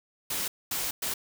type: noise bursts at uneven times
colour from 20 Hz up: white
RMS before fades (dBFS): -31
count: 3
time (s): 0.3-0.48 / 0.71-0.91 / 1.02-1.14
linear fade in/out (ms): 5
effects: none